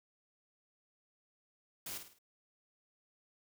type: noise with echo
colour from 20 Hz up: white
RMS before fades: -43 dBFS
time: 1.86-1.98 s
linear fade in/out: 5 ms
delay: 52 ms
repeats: 4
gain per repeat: -7 dB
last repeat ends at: 2.188 s
effects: none